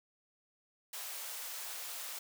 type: high-pass noise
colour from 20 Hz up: white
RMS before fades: -43 dBFS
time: 0.93-2.19 s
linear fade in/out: 5 ms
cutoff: 520 Hz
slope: 24 dB/octave
effects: none